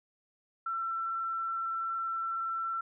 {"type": "tone with frequency modulation", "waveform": "sine", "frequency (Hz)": 1344, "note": "E6", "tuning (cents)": 33, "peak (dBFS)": -31, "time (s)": [0.66, 2.81], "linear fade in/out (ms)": 5, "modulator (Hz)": 21.5, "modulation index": 0.39, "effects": []}